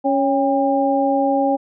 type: tone cluster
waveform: sine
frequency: 277.6 / 554 / 802 Hz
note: C#4 / C#5 / G5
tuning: +3 / -1 / +39 cents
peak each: -19 dBFS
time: 0.04-1.57 s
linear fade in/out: 20 ms
effects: none